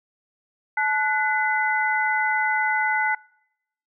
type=tone cluster; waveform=sine; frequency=864 / 1476 / 2023 Hz; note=A5 / F#6 / B6; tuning=-32 / -5 / +41 cents; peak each=-24 dBFS; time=0.77-3.15 s; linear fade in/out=5 ms; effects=noise-tail reverb RT60 0.8 s tail -25 dB re dry